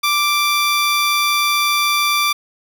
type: tone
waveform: 15% pulse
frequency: 1174.7 Hz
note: D6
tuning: in tune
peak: -8 dBFS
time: 0.03-2.33 s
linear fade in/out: 10 ms
effects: none